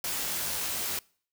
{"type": "noise with comb filter", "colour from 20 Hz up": "white", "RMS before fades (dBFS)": -32, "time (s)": [0.04, 0.99], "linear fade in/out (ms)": 2, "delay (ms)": 19, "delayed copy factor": -0.9, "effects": ["noise-tail reverb RT60 0.5 s tail -25 dB re dry"]}